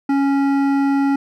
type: tone with hard clipping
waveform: sine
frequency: 277.2 Hz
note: C#4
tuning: in tune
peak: -16 dBFS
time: 0.09-1.16 s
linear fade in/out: 5 ms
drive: 12 dB
effects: none